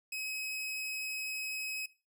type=tone; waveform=sawtooth; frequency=2548 Hz; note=D#7; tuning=41 cents sharp; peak=-33 dBFS; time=0.12-1.86 s; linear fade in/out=5 ms; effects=noise-tail reverb RT60 0.3 s tail -17 dB re dry